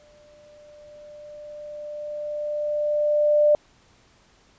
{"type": "tone with exponential growth", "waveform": "sine", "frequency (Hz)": 595, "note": "D5", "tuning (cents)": 22, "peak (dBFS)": -13, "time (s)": [0, 3.55], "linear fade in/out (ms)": 1, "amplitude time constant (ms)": 770, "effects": ["pink hiss -58 dBFS RMS until 4.58 s", "resampled to 16000 Hz"]}